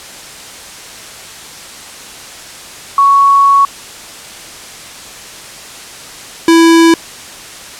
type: tone pair in turn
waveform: sine / square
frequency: 1113 / 330.9 Hz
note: C#6 / E4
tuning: +7 / +7 cents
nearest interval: octave + major sixth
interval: 2100 cents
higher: first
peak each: -4 dBFS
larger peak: neither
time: 2.98-3.65 / 6.48-6.94 s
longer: first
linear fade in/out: 2 ms
effects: white hiss -30 dBFS RMS until 7.79 s + low-pass 9000 Hz 12 dB/octave